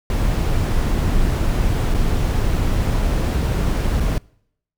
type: noise with dropouts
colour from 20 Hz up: brown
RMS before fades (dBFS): -18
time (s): 0.1-4.18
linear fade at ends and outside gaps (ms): 1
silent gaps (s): 1.941-1.945 / 4-4.004
effects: noise-tail reverb RT60 0.7 s tail -25 dB re dry